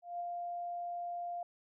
sine tone with ADSR envelope, 698.5 Hz, F5, in tune, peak -35 dBFS, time 0.02-1.43 s, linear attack 180 ms, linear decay 19 ms, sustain -2 dB, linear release 3 ms, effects none

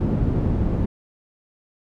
white low-pass noise, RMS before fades -21 dBFS, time 0-0.86 s, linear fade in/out 10 ms, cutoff 190 Hz, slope 12 dB/octave, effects none

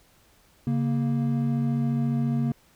triangle tone pair together, 138.6 / 233.1 Hz, C#3 / A#3, 0 / 0 cents, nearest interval major sixth, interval 900 cents, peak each -23 dBFS, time 0.67-2.52 s, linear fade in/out 2 ms, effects pink hiss -60 dBFS RMS until 2.75 s

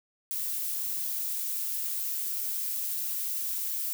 violet noise, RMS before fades -32 dBFS, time 0.31-3.93 s, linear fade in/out 0 ms, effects none

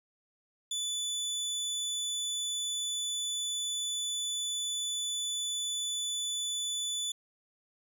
25% pulse tone, 3481 Hz, A7, 19 cents flat, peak -28 dBFS, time 0.71-7.12 s, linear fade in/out 5 ms, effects none

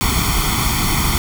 pink noise with comb filter, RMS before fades -17 dBFS, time 0.01-1.18 s, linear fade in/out 0 ms, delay 0.9 ms, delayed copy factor +0.9, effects none

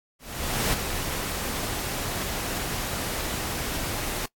pink noise with ADSR envelope, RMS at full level -24 dBFS, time 0.19-4.26 s, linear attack 540 ms, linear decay 14 ms, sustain -6 dB, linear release 4 ms, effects noise-tail reverb RT60 0.1 s tail -23 dB re dry + AAC 64 kbps

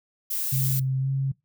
violet noise, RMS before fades -28 dBFS, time 0.3-0.8 s, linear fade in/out 10 ms
sine tone with pitch glide, 132.2 to 135.45 Hz, C3 to C#3, +18 to -40 cents, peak -22 dBFS, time 0.52-1.32 s, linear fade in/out 10 ms, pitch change +42 cents, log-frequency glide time 0.99-1.09 s
effects noise-tail reverb RT60 0.2 s tail -22 dB re dry

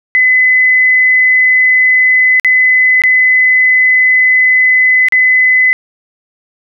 sine tone with dropouts, 2019 Hz, B6, 38 cents sharp, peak -5 dBFS, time 0.15-5.73 s, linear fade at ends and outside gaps 0 ms, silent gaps 2.398-2.447 / 3.019-3.037 / 5.085-5.123 s, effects none

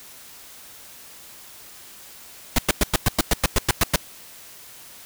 pink noise bursts, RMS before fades -17 dBFS, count 12, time 2.56-3.96 s, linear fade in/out 2 ms, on 25 ms, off 100 ms, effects white hiss -44 dBFS RMS until 5.05 s

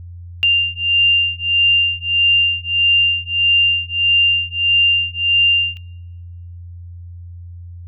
sine beating tone pair, 2790 / 2791.6 Hz, F7 / F7, -2 / -1 cents, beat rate 1.6 Hz, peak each -16 dBFS, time 0.43-5.77 s, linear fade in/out 0 ms, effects noise-tail reverb RT60 1.0 s tail -24 dB re dry + added 87 Hz sine -31 dBFS peak until 7.87 s

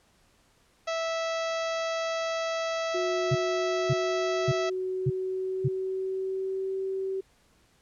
harmonic tone, 656 Hz, E5, 9 cents flat, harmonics 1 / 2 / 3 / 4 / 5 / 6 / 7 / 8 / 9 / 10, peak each -29 / -35 / -39 / -41 / -43 / -45 / -46 / -47 / -48 / -49 dBFS, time 0.87-4.7 s, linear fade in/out 10 ms
sine tone with pitch glide, 362.6 to 383.5 Hz, F#4 to G4, -35 to -38 cents, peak -28 dBFS, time 2.94-7.21 s, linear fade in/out 10 ms, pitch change +97 cents, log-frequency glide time 3.06-6.76 s
sine tone bursts, 134.9 Hz, C#3, 47 cents flat, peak -21 dBFS, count 5, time 3.31-5.685 s, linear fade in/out 10 ms, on 43 ms, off 540 ms
effects pink hiss -64 dBFS RMS until 7.81 s + low-pass 10000 Hz 12 dB/octave

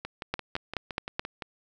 two click trains, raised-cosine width 0.3 ms, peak -19 / -12 dBFS, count 9 / 5, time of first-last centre 0.05-1.422 / 0.34-1.195 s, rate 5.83 / 4.68 Hz, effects none

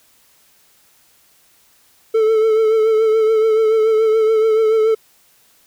triangle tone with vibrato, 440 Hz, A4, in tune, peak -9 dBFS, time 2.14-4.95 s, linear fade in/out 10 ms, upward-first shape triangle, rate 7 Hz, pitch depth 41 cents each way, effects white hiss -54 dBFS RMS until 5.66 s

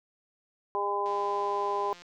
harmonic tone, 202.4 Hz, G#3, 44 cents flat, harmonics 2 / 3 / 4 / 5, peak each -32 / -38 / -33 / -30 dBFS, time 0.75-1.93 s, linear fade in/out 0 ms
click train, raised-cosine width 0.2 ms, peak -33 dBFS, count 169, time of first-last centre 1.06-2.02 s, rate 175 Hz
effects none

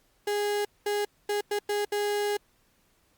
35% pulse tone bursts at uneven times, 412.3 Hz, G#4, 13 cents flat, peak -24 dBFS, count 6, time 0.27-0.65 / 0.86-1.05 / 1.29-1.41 / 1.51-1.59 / 1.69-1.85 / 1.92-2.37 s, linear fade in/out 5 ms, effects pink hiss -67 dBFS RMS until 3.17 s + Opus 48 kbps

